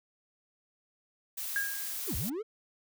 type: noise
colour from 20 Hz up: blue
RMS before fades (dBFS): -37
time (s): 1.37-2.3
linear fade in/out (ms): 10
type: tone with exponential decay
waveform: sine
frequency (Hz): 1629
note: G#6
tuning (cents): -34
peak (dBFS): -26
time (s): 1.56-2.02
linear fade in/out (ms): 1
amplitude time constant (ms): 98
type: linear two-way sweep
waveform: triangle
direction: down then up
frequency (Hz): 466.2 to 50.4 to 464.1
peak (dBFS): -31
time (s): 2.07-2.43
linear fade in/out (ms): 20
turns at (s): 2.16
effects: none